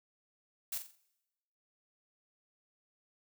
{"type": "noise with echo", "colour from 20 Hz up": "blue", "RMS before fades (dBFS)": -37, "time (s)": [0.72, 0.78], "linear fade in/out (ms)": 5, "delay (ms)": 44, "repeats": 4, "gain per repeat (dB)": -8, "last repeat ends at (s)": 0.956, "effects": ["noise-tail reverb RT60 1.0 s tail -22 dB re dry"]}